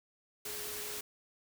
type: tone in noise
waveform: sine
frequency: 420 Hz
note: G#4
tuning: 19 cents sharp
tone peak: -48 dBFS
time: 0.45-1.01 s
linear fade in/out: 5 ms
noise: white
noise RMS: -41 dBFS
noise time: 0.45-1.01 s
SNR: -10 dB
effects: none